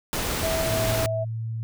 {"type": "noise", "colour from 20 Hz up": "pink", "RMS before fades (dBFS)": -27, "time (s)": [0.13, 1.06], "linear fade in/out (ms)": 0}
{"type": "tone", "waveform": "sine", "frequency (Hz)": 651, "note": "E5", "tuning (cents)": -22, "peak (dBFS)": -25, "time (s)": [0.42, 1.25], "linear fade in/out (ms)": 20}
{"type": "tone with pitch glide", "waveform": "sine", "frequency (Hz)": [111.9, 112.81], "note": ["A2", "A2"], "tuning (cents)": [30, 44], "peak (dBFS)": -27, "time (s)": [0.68, 1.63], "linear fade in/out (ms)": 0, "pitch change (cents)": 14, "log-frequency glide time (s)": [0.95, 1.39]}
{"effects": []}